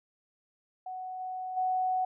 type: tone with level steps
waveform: sine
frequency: 743 Hz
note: F#5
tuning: 7 cents sharp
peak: -36 / -34 / -26 dBFS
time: 0.86-2.05 s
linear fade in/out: 5 ms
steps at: 1.19 / 1.56 s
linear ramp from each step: 20 ms
effects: none